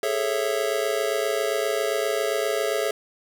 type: chord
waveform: square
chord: A major seventh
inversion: third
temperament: just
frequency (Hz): 412.5 / 440 / 550 / 660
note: G#4 / A4 / C#5 / E5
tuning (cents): -12 / 0 / -14 / +2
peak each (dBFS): -29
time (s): 0.03-2.91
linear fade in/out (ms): 2
effects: none